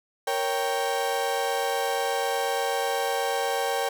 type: chord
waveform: 35% pulse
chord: G diminished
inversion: first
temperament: equal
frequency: 466.2 / 554.4 / 784 Hz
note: Bb4 / Db5 / G5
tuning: 0 / 0 / 0 cents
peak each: -28 / -28 / -26 dBFS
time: 0.27-3.89 s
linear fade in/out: 5 ms
effects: none